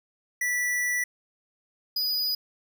square tone pair in turn, 1962 / 4944 Hz, B6 / D#8, -12 / -12 cents, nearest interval octave + major third, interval 1600 cents, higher second, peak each -25 dBFS, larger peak neither, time 0.41-1.04 / 1.96-2.35 s, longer first, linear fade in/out 5 ms, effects none

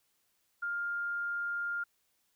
sine tone, 1404 Hz, F6, 9 cents sharp, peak -32 dBFS, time 0.62-1.84 s, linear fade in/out 10 ms, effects white hiss -75 dBFS RMS until 2.35 s

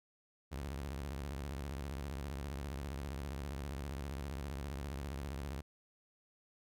sawtooth tone with vibrato, 69.3 Hz, C#2, in tune, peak -36 dBFS, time 0.51-5.62 s, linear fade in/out 20 ms, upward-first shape sine, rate 15 Hz, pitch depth 210 cents each way, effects none

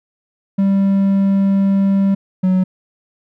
triangle tone pair in turn, 196 / 185.73 Hz, G3 / F#3, 0 / +7 cents, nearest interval minor second, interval 93 cents, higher first, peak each -9 dBFS, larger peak neither, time 0.58-2.15 / 2.43-2.64 s, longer first, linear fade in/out 10 ms, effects none

